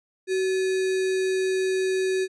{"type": "tone with sample-and-hold", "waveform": "sine", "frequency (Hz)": 376.4, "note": "F#4", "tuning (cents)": 30, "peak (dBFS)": -21, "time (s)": [0.27, 2.28], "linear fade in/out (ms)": 50, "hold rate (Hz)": 2100, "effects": ["resampled to 22050 Hz"]}